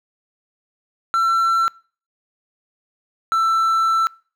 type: tone pair in turn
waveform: triangle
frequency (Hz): 1347 / 1332.3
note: E6 / E6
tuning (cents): +37 / +18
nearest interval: unison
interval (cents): 19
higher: first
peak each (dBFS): -13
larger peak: neither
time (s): 1.14-1.68 / 3.32-4.07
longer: second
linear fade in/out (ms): 0
effects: noise-tail reverb RT60 0.4 s tail -24 dB re dry